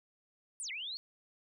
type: linear two-way sweep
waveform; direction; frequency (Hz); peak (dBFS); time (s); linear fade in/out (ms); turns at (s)
sine; down then up; 9750 to 1972 to 4456; -38; 0.6-0.97; 0; 0.71
effects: none